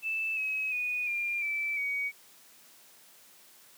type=tone with pitch steps; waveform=sine; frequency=2637 / 2555 / 2475 / 2397 / 2322 / 2250 Hz; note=E7 / D#7 / D#7 / D7 / D7 / C#7; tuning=0 / +45 / -10 / +35 / -20 / +25 cents; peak=-29 dBFS; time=0.02-2.12 s; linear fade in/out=50 ms; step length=350 ms; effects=white hiss -57 dBFS RMS until 3.77 s + high-pass 150 Hz 12 dB/octave